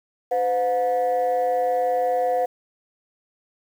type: tone pair together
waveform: sine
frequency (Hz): 509.1 / 720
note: C5 / F#5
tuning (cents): -47 / -47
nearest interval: tritone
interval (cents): 600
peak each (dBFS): -20 / -20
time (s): 0.31-2.46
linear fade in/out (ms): 10
effects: tanh soft clip ceiling -15 dBFS + 8-bit